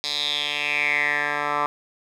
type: tone with band-pass filter sweep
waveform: 10% pulse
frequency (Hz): 146.6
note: D3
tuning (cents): -3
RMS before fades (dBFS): -24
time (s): 0.04-1.66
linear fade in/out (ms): 0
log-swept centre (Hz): 4400 to 1200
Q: 5.9
effects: none